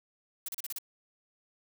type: noise bursts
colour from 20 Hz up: blue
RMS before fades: -37 dBFS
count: 6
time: 0.46-0.785 s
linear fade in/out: 2 ms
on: 25 ms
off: 35 ms
effects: none